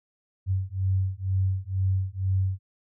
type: beating tone pair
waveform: sine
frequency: 94 / 96.1 Hz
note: F#2 / G2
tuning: +28 / -34 cents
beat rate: 2.1 Hz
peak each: -26 dBFS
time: 0.46-2.59 s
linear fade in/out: 50 ms
effects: none